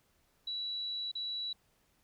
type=tone with dropouts; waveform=sine; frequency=3927 Hz; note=B7; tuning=11 cents flat; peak=-35 dBFS; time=0.47-1.53 s; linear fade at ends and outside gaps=5 ms; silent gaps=1.116-1.152 s; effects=pink hiss -72 dBFS RMS until 2.03 s